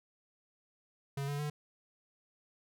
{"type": "tone with pitch steps", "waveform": "square", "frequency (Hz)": [139.2, 143.69, 148.33], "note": ["C#3", "D3", "D3"], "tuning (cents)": [8, -37, 18], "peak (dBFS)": -35, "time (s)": [1.17, 1.5], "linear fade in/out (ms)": 5, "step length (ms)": 110, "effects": []}